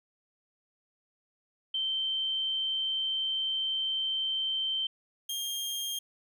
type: tone pair in turn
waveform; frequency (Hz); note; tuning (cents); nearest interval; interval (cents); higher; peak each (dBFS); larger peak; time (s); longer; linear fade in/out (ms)
sine / sawtooth; 3114 / 3216; G7 / G7; -12 / +44; minor second; 56; second; -28 / -29; first; 1.74-4.87 / 5.29-5.99; first; 5
effects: none